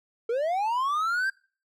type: linear sweep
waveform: triangle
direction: up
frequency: 442.8 to 1601 Hz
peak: -22 dBFS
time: 0.29-1.3 s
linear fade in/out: 5 ms
effects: noise-tail reverb RT60 0.4 s tail -24 dB re dry